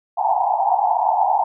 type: band-pass noise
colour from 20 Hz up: pink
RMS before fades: -18 dBFS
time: 0.17-1.44 s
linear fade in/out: 10 ms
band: 710 to 920 Hz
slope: 96 dB/octave
effects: none